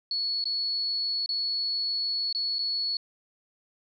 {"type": "tone with dropouts", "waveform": "sine", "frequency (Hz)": 4393, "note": "C#8", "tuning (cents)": -16, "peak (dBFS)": -26, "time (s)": [0.11, 2.97], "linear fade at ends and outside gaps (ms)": 2, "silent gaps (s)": [[0.441, 0.455], [1.261, 1.29], [2.327, 2.348], [2.585, 2.59]], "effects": []}